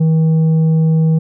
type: tone with tanh clipping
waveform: sine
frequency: 160 Hz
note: D#3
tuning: 49 cents sharp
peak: -10 dBFS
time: 0-1.19 s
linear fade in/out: 10 ms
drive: 5 dB
effects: none